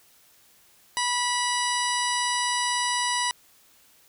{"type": "harmonic tone", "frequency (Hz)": 978, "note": "B5", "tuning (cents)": -17, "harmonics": [1, 2, 3, 4, 5, 6, 8, 9, 10], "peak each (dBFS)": [-27, -30, -32, -33, -34, -35, -36, -37, -37], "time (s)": [0.97, 3.31], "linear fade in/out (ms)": 0, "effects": ["white hiss -58 dBFS RMS until 4.08 s"]}